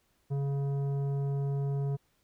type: tone with tanh clipping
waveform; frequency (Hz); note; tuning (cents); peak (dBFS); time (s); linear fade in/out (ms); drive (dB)
sine; 139.6; C#3; +13; -30; 0.3-1.97; 20; 11
effects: pink hiss -72 dBFS RMS until 2.23 s